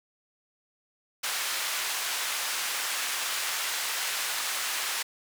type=band-pass noise; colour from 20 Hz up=pink; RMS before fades=-31 dBFS; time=1.23-5.03 s; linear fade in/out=10 ms; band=1300 to 14000 Hz; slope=12 dB/octave; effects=none